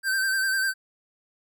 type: tone with vibrato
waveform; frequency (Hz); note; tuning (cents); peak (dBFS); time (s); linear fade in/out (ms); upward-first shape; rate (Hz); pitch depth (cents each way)
square; 1557; G6; -12; -23; 0.03-0.74; 50; sine; 10; 39
effects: none